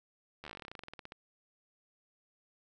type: slowing click train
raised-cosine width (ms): 0.3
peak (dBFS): -29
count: 22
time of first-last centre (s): 0.44-1.121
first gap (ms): 12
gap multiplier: 1.09
effects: none